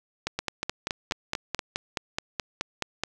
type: two click trains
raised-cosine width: 0.2 ms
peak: -11 / -10 dBFS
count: 6 / 14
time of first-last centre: 0.39-1.592 / 0.27-3.036 s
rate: 4.16 / 4.7 Hz
effects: none